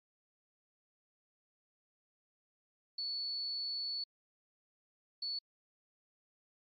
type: tone bursts at uneven times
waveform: sine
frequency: 4435 Hz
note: C#8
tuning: in tune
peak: -36 dBFS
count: 2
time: 2.98-4.04 / 5.22-5.39 s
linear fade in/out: 5 ms
effects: AAC 32 kbps